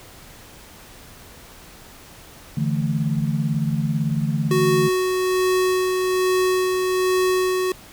sine chord, D suspended second, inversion none, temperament equal, 146.83 / 164.81 / 220 Hz, D3 / E3 / A3, 0 / 0 / 0 cents, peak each -22 / -24 / -25 dBFS, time 2.57-4.89 s, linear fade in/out 5 ms
square tone with tremolo, 370 Hz, F#4, in tune, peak -17 dBFS, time 4.51-7.72 s, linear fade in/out 2 ms, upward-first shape sine, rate 1.2 Hz, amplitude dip 30%
effects pink hiss -44 dBFS RMS until 7.92 s

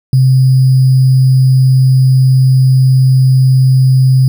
sine tone with sample-and-hold, 130.81 Hz, C3, in tune, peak -4 dBFS, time 0.13-4.28 s, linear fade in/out 2 ms, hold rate 4900 Hz, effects none

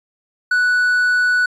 triangle tone, 1480 Hz, F#6, in tune, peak -11 dBFS, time 0.51-1.46 s, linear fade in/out 5 ms, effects resampled to 22050 Hz

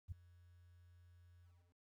sine tone with ADSR envelope, 87.6 Hz, F2, 6 cents sharp, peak -40 dBFS, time 0.08-1.78 s, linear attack 38 ms, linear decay 7 ms, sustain -22 dB, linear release 350 ms, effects 13-bit

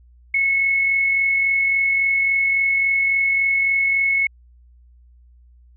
sine tone with amplitude modulation, 2193 Hz, C#7, 19 cents flat, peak -14 dBFS, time 0.34-4.27 s, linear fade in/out 5 ms, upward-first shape sine, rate 43.6 Hz, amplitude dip 30%, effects added 60 Hz sine -47 dBFS peak until 5.76 s

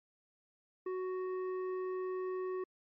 sine tone with hard clipping, 370.9 Hz, F#4, 4 cents sharp, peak -37 dBFS, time 0.86-2.64 s, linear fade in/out 5 ms, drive 10 dB, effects low-pass 2000 Hz 12 dB/octave + MP3 32 kbps

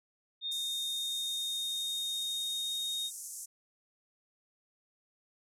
sine tone with pitch glide, 3674 to 3717 Hz, A#7 to A#7, -26 to -6 cents, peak -33 dBFS, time 0.41-3.11 s, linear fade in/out 50 ms, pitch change +20 cents, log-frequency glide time 0.54-2.86 s
pink band-pass noise, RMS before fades -44 dBFS, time 0.51-3.46 s, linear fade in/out 10 ms, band 6100 to 12000 Hz, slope 48 dB/octave
effects none

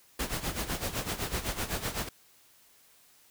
pink noise with tremolo, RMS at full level -31 dBFS, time 0.19-2.09 s, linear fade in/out 5 ms, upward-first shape sine, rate 7.9 Hz, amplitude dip 75%, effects white hiss -61 dBFS RMS until 3.3 s

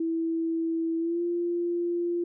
sine tone with pitch glide, 328.5 to 346 Hz, E4 to F4, -6 to -16 cents, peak -25 dBFS, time 0-2.24 s, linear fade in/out 5 ms, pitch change +90 cents, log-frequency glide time 0.98-1.22 s, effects none

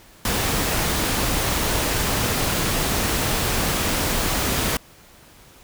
pink noise, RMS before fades -22 dBFS, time 0.25-4.77 s, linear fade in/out 2 ms, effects pink hiss -49 dBFS RMS until 5.63 s

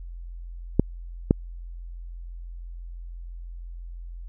clicks, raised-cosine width 3 ms, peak -3 dBFS, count 2, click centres 0.796 / 1.309 s, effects added 43 Hz sine -35 dBFS peak until 4.28 s

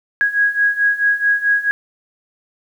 sine beating tone pair, 1650 / 1654.6 Hz, G#6 / G#6, -12 / -7 cents, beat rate 4.6 Hz, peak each -18 / -15 dBFS, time 0.21-1.71 s, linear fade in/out 0 ms, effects 8-bit

